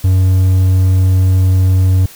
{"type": "tone", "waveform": "triangle", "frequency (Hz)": 93.2, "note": "F#2", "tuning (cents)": 13, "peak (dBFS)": -5, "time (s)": [0.04, 2.06], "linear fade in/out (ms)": 5, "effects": ["white hiss -37 dBFS RMS until 2.15 s"]}